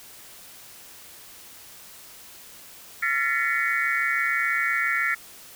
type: tone cluster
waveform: sine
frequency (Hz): 1369 / 1739 / 1865 / 2012 / 2224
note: F6 / A6 / A#6 / B6 / C#7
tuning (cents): -35 / -21 / 0 / +32 / +5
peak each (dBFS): -28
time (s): 3.02-5.15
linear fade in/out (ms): 10
effects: white hiss -46 dBFS RMS until 5.55 s